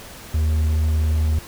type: tone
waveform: triangle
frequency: 77.78 Hz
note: D#2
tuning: in tune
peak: -14 dBFS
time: 0.34-1.39 s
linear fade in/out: 5 ms
effects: pink hiss -39 dBFS RMS until 1.47 s